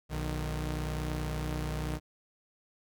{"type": "tone pair together", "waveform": "sawtooth", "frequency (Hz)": [60.9, 153.46], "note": ["B1", "D#3"], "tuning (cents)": [-24, -24], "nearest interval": "octave + major third", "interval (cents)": 1600, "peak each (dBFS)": [-30, -32], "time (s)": [0.09, 2], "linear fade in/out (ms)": 50, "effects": []}